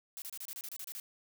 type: noise bursts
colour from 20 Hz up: blue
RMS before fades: -43 dBFS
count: 11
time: 0.17-0.999 s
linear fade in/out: 0 ms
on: 49 ms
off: 29 ms
effects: none